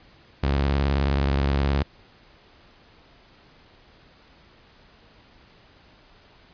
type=tone with vibrato; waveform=sawtooth; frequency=69.3 Hz; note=C#2; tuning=in tune; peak=-16 dBFS; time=0.43-1.83 s; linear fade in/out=5 ms; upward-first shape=sine; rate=19 Hz; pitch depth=150 cents each way; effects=pink hiss -54 dBFS RMS until 6.53 s + resampled to 11025 Hz